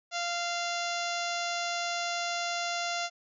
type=harmonic tone; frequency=693 Hz; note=F5; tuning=14 cents flat; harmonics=1 / 2 / 3 / 4 / 5 / 6 / 7 / 8 / 9 / 10; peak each=-34 / -37 / -39 / -40 / -41 / -42 / -42 / -43 / -44 / -44 dBFS; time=0.11-3.1 s; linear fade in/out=50 ms; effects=none